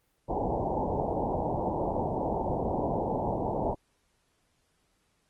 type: low-pass noise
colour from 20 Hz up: white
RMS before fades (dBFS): -30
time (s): 0.28-3.75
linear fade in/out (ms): 20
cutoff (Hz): 930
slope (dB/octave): 96
effects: pink hiss -72 dBFS RMS until 5.29 s + Opus 24 kbps